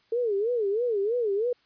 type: tone with vibrato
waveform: sine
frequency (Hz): 440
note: A4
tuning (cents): 0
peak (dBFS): -23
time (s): 0.12-1.53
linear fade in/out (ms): 5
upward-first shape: sine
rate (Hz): 3.1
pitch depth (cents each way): 200
effects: white hiss -65 dBFS RMS until 1.65 s + resampled to 11025 Hz